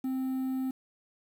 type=tone; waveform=triangle; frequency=261.6 Hz; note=C4; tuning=in tune; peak=-27 dBFS; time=0.04-0.71 s; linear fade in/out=5 ms; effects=9-bit